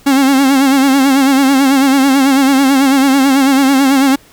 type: tone with vibrato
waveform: 45% pulse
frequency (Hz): 271.3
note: C#4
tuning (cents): -37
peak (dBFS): -7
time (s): 0.06-4.16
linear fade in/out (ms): 10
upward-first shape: sine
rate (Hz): 9.1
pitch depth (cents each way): 68
effects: pink hiss -44 dBFS RMS until 4.32 s